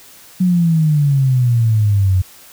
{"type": "exponential sweep", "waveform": "sine", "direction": "down", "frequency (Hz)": [185.7, 90.9], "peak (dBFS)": -10, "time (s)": [0.4, 2.22], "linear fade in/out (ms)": 10, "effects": ["white hiss -42 dBFS RMS until 2.52 s"]}